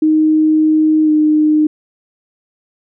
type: tone with pitch glide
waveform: sine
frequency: 311.1 to 305.8 Hz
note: D#4 to D#4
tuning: 0 to -30 cents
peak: -8 dBFS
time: 0.02-1.67 s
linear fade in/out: 5 ms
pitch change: -30 cents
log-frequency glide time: 1.04-1.1 s
effects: none